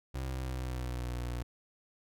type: tone with pitch glide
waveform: 30% pulse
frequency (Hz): 65.41 to 60.33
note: C2 to B1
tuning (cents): 0 to -40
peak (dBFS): -32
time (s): 0.14-1.43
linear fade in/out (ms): 10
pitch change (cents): -140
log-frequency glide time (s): 0.27-1.2
effects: none